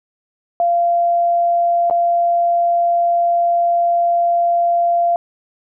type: tone with dropouts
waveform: sine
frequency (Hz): 690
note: F5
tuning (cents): -21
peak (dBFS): -12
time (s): 0.6-5.16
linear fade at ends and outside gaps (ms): 1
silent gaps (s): 1.899-1.909
effects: none